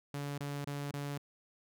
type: tone bursts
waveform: sawtooth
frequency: 143 Hz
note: D3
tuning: 46 cents flat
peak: -33 dBFS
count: 4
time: 0.14-1.178 s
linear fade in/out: 2 ms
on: 240 ms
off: 26 ms
effects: none